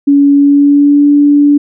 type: tone with pitch glide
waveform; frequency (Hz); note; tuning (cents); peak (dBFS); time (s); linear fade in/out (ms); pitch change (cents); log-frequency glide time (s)
sine; 282.9 to 289.3; C#4 to D4; +35 to -26; -3; 0.07-1.58; 10; +39; 0.34-1.09
effects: none